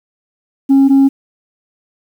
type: tone pair in turn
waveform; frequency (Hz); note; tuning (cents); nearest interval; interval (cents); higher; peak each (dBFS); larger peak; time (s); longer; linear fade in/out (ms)
sine; 272.6 / 272.6; C#4 / C#4; -29 / -29; unison; 0; neither; -3; neither; 0.69-0.89 / 0.89-1.09; neither; 20
effects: tanh soft clip ceiling -4 dBFS + 7-bit